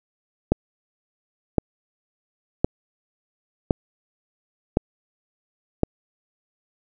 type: click train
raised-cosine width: 2 ms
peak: -3 dBFS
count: 6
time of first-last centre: 0.52-5.833 s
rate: 0.941 Hz
effects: none